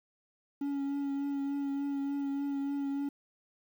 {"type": "tone with vibrato", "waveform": "triangle", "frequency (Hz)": 280, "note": "C#4", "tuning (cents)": 18, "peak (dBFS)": -29, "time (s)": [0.61, 3.09], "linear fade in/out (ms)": 5, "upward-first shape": "triangle", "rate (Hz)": 3.4, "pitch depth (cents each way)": 23, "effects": ["10-bit"]}